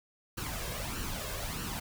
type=noise with flanger; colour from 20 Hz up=pink; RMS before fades=-37 dBFS; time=0.37-1.8 s; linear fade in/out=10 ms; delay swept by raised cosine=0.69 to 1.89 ms; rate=1.6 Hz; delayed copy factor=+0.6; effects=none